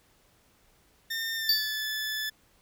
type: tone with pitch glide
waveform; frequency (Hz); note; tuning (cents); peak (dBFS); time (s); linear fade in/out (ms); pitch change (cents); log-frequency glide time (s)
20% pulse; 1814 to 1737.1; A#6 to A6; -48 to -23; -25; 1.1-2.3; 10; -75; 1.36-1.6
type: tone with exponential decay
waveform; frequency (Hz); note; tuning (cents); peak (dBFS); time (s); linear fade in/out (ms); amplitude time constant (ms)
square; 4600; D8; -37; -19; 1.49-1.85; 2; 78
effects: pink hiss -64 dBFS RMS until 2.61 s